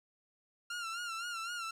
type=tone with vibrato; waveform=sawtooth; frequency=1382 Hz; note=F6; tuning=19 cents flat; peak=-34 dBFS; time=0.7-1.71 s; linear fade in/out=5 ms; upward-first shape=sine; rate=3.9 Hz; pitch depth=73 cents each way; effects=low-pass 9000 Hz 12 dB/octave + 11-bit